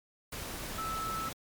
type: tone in noise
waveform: sine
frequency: 1311 Hz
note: E6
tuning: 10 cents flat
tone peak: -34 dBFS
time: 0.78-1.29 s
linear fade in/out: 5 ms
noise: pink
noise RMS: -40 dBFS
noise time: 0.32-1.33 s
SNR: +3 dB
effects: MP3 96 kbps